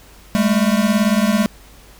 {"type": "beating tone pair", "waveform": "square", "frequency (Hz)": [201.6, 219.6], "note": ["G3", "A3"], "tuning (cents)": [49, -3], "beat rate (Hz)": 18, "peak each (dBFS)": -17, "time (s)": [0.35, 1.46], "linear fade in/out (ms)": 0, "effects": ["added 50 Hz sine -45 dBFS peak until 1.99 s", "pink hiss -46 dBFS RMS until 1.99 s"]}